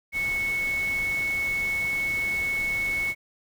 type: tone in noise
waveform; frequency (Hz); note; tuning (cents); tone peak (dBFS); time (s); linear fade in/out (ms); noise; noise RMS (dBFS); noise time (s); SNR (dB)
sine; 2206; C#7; -9; -24; 0.12-3.15; 50; pink; -39; 0.12-3.15; +12
effects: none